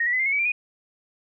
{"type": "tone with pitch steps", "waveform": "sine", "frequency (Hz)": [1864.7, 1940.5, 2019, 2102, 2187, 2276, 2368, 2465], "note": ["A#6", "B6", "B6", "C7", "C#7", "C#7", "D7", "D#7"], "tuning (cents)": [0, -31, 38, 7, -24, 45, 14, -17], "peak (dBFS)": -20, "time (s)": [0, 0.52], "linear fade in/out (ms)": 5, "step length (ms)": 65, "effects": []}